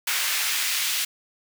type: noise with high-pass filter sweep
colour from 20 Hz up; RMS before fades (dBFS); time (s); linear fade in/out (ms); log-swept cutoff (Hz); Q
pink; -25; 0.07-1.05; 5; 1700 to 2700; 1
effects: none